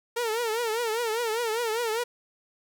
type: tone with vibrato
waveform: sawtooth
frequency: 457.1 Hz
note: A#4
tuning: 34 cents flat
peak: -22 dBFS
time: 0.16-2.04 s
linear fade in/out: 10 ms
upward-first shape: triangle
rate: 5 Hz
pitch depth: 130 cents each way
effects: none